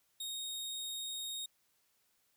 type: tone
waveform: sawtooth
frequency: 3729 Hz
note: A#7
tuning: in tune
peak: -36 dBFS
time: 0.2-1.46 s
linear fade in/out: 5 ms
effects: white hiss -75 dBFS RMS until 2.36 s